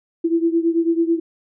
sine beating tone pair, 330.6 / 339.7 Hz, E4 / F4, +5 / -48 cents, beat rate 9.1 Hz, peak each -17 / -20 dBFS, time 0.24-1.2 s, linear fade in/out 10 ms, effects none

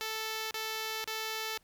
5% pulse tone bursts, 440 Hz, A4, in tune, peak -23 dBFS, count 3, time 0.01-1.576 s, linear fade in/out 0 ms, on 500 ms, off 33 ms, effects pink hiss -68 dBFS RMS until 1.63 s

